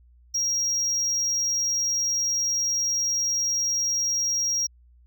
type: tone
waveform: triangle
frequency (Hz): 5630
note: F8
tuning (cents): +13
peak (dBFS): -21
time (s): 0.34-4.67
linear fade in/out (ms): 10
effects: added 60 Hz sine -52 dBFS peak until 5.06 s